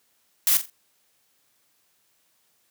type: noise with echo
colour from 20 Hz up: blue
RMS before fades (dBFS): -19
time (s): 0.47-0.57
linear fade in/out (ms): 0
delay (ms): 43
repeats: 3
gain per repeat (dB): -11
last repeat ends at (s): 0.699
effects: white hiss -67 dBFS RMS until 2.7 s + high-pass 80 Hz 12 dB/octave